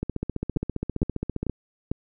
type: two click trains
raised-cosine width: 3 ms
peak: -12 / -14 dBFS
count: 4 / 23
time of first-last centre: 0.57-1.915 / 0.03-1.497 s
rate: 2.23 / 15 Hz
effects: none